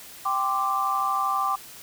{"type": "chord", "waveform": "sine", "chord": "G suspended fourth", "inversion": "none", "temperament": "equal with one note detuned", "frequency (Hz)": [784, 1042.3, 1174.7], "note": ["G5", "C6", "D6"], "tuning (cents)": [0, -7, 0], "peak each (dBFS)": [-28, -29, -24], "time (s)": [0.25, 1.56], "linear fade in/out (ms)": 10, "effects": ["white hiss -44 dBFS RMS until 1.82 s"]}